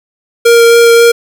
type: tone with vibrato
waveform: square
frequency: 466.8 Hz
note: A#4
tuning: 2 cents sharp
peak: -3 dBFS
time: 0.45-1.12 s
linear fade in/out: 10 ms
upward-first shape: sine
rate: 3.7 Hz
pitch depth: 8 cents each way
effects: 7-bit